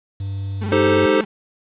triangle tone, 98 Hz, G2, in tune, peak -21 dBFS, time 0.2-1.06 s, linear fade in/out 5 ms
35% pulse tone with vibrato, 207.7 Hz, G#3, in tune, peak -24 dBFS, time 0.61-1.25 s, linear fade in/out 10 ms, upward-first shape square, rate 20 Hz, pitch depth 100 cents each way
square chord, A half-diminished seventh, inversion second, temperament equal, 311.1 / 392 / 440 / 523.3 Hz, Eb4 / G4 / A4 / C5, 0 / 0 / 0 / 0 cents, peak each -20 dBFS, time 0.72-1.21 s, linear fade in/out 2 ms
effects resampled to 8000 Hz + 8-bit

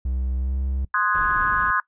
triangle tone with pitch glide, 64 to 66.33 Hz, C2 to C2, -38 to +24 cents, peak -20 dBFS, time 0.05-0.85 s, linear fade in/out 5 ms, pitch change +62 cents, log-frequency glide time 0.36-0.56 s
sine chord, Ab dominant seventh, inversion first, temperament equal, 1046.5 / 1244.5 / 1480 / 1661.2 Hz, C6 / Eb6 / Gb6 / Ab6, 0 / 0 / 0 / 0 cents, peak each -24 dBFS, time 0.94-1.8 s, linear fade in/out 2 ms
brown noise, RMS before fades -34 dBFS, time 1.14-1.71 s, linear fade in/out 10 ms
effects noise-tail reverb RT60 0.1 s tail -20 dB re dry + resampled to 8000 Hz

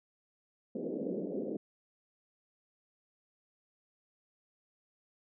pink band-pass noise, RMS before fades -37 dBFS, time 0.75-1.57 s, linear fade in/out 5 ms, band 190 to 540 Hz, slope 48 dB/octave, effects none

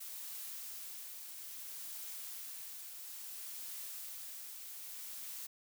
blue noise with tremolo, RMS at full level -45 dBFS, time 0-5.47 s, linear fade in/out 10 ms, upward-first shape triangle, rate 0.6 Hz, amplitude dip 35%, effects none

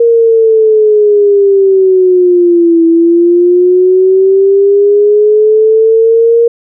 sine linear two-way sweep, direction down then up, 468.9 to 329.6 to 468.9 Hz, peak -3 dBFS, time 0-6.48 s, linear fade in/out 5 ms, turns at 2.85 s, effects none

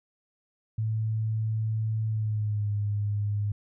sine tone with pitch glide, 110 to 103.23 Hz, A2 to G#2, 0 to -10 cents, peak -25 dBFS, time 0.78-3.52 s, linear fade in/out 5 ms, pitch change -110 cents, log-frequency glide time 2.07-2.7 s, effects none

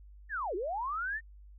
sine linear two-way sweep, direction down then up, 1851 to 336 to 1851 Hz, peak -32 dBFS, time 0.29-1.21 s, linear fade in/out 50 ms, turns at 0.55 s, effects added 50 Hz sine -50 dBFS peak until 1.58 s

